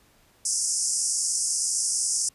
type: band-pass noise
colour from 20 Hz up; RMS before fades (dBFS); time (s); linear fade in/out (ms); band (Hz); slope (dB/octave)
white; -26; 0.45-2.29; 5; 5100 to 10000; 96
effects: pink hiss -60 dBFS RMS until 2.34 s + resampled to 32000 Hz